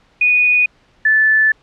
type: tone pair in turn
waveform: sine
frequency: 2472 / 1748 Hz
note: D#7 / A6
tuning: -12 / -12 cents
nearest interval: tritone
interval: 600 cents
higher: first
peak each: -9 dBFS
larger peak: neither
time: 0.21-0.66 / 1.05-1.52 s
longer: second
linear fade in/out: 5 ms
effects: pink hiss -54 dBFS RMS until 1.62 s + low-pass 4000 Hz 12 dB/octave